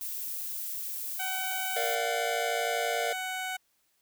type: noise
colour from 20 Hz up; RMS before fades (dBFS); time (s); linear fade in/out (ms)
violet; -36; 0.01-1.95; 0
type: tone with pitch glide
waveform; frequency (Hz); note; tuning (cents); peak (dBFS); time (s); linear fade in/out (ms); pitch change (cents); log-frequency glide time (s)
15% pulse; 755 to 746.8; F#5 to F#5; +35 to +16; -26; 1.19-3.57; 10; -19; 1.83-3.23
type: chord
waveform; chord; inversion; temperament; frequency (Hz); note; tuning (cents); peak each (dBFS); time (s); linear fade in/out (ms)
square; Bb major; none; equal; 466.2 / 587.3 / 698.5; Bb4 / D5 / F5; 0 / 0 / 0; -35 / -36 / -33; 1.76-3.13; 5
effects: white hiss -72 dBFS RMS until 4.01 s